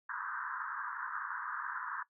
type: band-pass noise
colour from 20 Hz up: white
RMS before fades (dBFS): -40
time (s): 0.09-2.03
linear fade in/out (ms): 5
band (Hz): 950 to 1700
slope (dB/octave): 96
effects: noise-tail reverb RT60 0.1 s tail -18 dB re dry